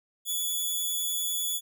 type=tone; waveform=10% pulse; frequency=3422 Hz; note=A7; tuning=49 cents flat; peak=-20 dBFS; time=0.25-1.61 s; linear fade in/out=50 ms; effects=none